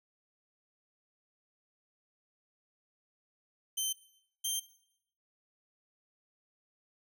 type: tone pair in turn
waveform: 15% pulse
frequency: 3094 / 3155 Hz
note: G7 / G7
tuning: -23 / +10 cents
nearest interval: unison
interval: 33 cents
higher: second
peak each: -24 dBFS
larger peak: neither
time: 3.77-3.93 / 4.44-4.6 s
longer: neither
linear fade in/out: 10 ms
effects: noise-tail reverb RT60 0.7 s tail -18 dB re dry